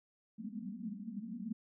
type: band-pass noise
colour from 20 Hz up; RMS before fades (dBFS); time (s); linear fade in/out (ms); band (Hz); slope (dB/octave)
white; -43; 0.38-1.53; 10; 190 to 240; 96
effects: none